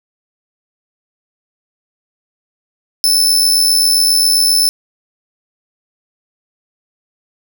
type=tone with amplitude modulation; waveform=sawtooth; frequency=5274 Hz; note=E8; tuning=in tune; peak=-4 dBFS; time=3.04-4.69 s; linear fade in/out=0 ms; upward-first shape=sine; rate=87.5 Hz; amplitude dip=55%; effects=none